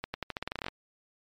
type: accelerating click train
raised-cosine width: 0.3 ms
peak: -17 dBFS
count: 14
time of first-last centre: 0.04-0.683 s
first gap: 100 ms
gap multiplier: 0.87
effects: MP3 64 kbps